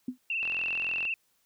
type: tone with exponential decay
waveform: sine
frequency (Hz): 252.5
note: B3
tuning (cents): +39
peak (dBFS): -26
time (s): 0.08-0.18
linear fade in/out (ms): 5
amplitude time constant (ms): 20
type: tone with vibrato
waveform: sine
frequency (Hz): 2670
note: E7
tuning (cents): +22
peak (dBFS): -28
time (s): 0.3-1.14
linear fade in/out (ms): 2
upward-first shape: sine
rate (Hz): 20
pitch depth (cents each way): 64
type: click train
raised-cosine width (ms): 0.3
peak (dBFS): -26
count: 28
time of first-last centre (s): 0.43-1.052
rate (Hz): 43.4
effects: white hiss -71 dBFS RMS until 1.45 s